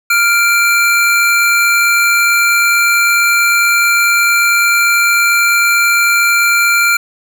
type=tone pair together; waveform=square; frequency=1395.6 / 2349 Hz; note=F6 / D7; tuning=-2 / 0 cents; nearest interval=major sixth; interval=902 cents; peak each=-12 dBFS; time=0.1-6.97 s; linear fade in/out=5 ms; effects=none